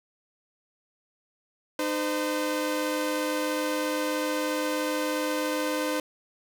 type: tone pair together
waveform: sawtooth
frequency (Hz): 304.6 / 512.3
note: D#4 / C5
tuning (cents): -37 / -37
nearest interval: major sixth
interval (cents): 900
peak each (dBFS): -25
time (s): 1.79-6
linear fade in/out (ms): 2
effects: 10-bit